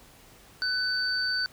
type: tone pair together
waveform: sine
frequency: 1500 / 4568 Hz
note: F#6 / D8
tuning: +23 / -49 cents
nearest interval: octave + perfect fifth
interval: 1928 cents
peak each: -28 dBFS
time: 0.62-1.46 s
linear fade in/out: 0 ms
effects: pink hiss -54 dBFS RMS until 1.52 s